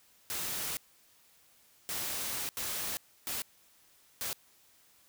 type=noise bursts at uneven times; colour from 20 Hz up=white; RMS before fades=-36 dBFS; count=5; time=0.3-0.77 / 1.89-2.49 / 2.57-2.97 / 3.27-3.42 / 4.21-4.33 s; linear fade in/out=0 ms; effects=white hiss -64 dBFS RMS until 5.08 s